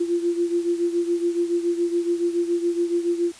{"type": "beating tone pair", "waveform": "sine", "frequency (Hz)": [343.2, 350.3], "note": ["F4", "F4"], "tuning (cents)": [-30, 5], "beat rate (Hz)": 7.1, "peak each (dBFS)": [-21, -26], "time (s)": [0, 3.32], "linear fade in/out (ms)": 10, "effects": ["white hiss -45 dBFS RMS until 3.39 s", "resampled to 22050 Hz"]}